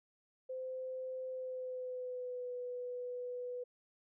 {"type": "tone with pitch glide", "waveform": "sine", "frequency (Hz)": [516, 494.1], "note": ["C5", "B4"], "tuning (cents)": [-24, 1], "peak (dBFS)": -39, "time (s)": [0.49, 3.64], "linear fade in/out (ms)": 10, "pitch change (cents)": -75, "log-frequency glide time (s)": [1.29, 2.53], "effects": []}